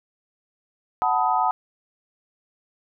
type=chord; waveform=sine; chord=B dominant seventh; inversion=second; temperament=equal with one note detuned; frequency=740 / 880 / 987.8 / 1256.8 Hz; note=F#5 / A5 / B5 / D#6; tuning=0 / 0 / 0 / +17 cents; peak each=-23 / -23 / -25 / -25 dBFS; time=1.02-1.51 s; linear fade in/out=0 ms; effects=none